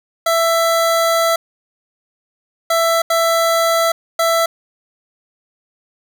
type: tone bursts at uneven times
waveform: 25% pulse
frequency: 664 Hz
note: E5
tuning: 12 cents sharp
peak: -9 dBFS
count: 4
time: 0.26-1.36 / 2.7-3.02 / 3.1-3.92 / 4.19-4.46 s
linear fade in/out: 5 ms
effects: none